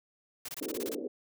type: noise bursts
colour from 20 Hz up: white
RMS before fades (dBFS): -40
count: 9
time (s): 0.45-0.95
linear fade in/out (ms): 5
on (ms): 36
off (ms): 22
type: band-pass noise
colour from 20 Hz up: white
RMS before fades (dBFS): -37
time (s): 0.61-1.08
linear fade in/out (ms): 5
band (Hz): 250 to 490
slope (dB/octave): 48
effects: none